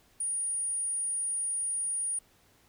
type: tone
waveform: sine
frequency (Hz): 9570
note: D9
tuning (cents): +32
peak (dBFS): -29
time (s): 0.2-2.19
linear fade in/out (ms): 5
effects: pink hiss -64 dBFS RMS until 2.68 s